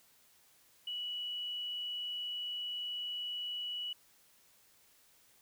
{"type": "tone", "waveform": "triangle", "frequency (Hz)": 2941, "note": "F#7", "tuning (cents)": -11, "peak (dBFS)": -33, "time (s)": [0.87, 3.93], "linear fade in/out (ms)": 5, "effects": ["tanh soft clip ceiling -35 dBFS", "white hiss -66 dBFS RMS until 5.41 s"]}